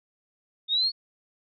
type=exponential sweep; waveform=sine; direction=up; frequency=3630 to 4427 Hz; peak=-21 dBFS; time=0.68-0.92 s; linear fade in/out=50 ms; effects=none